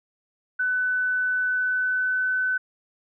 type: tone with pitch glide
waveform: sine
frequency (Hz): 1500 to 1510.4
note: F#6 to F#6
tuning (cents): +23 to +35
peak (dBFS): -21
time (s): 0.59-2.58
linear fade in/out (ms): 10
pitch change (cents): +12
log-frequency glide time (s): 1.37-2.3
effects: none